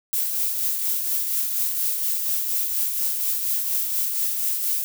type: noise with tremolo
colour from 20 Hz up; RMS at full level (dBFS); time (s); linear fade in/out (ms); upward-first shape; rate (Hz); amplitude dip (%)
violet; -22; 0.13-4.84; 0; triangle; 4.2; 45
effects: none